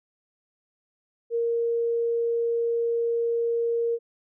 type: tone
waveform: sine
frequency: 466.2 Hz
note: A#4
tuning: in tune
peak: -22 dBFS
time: 1.3-3.99 s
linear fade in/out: 50 ms
effects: none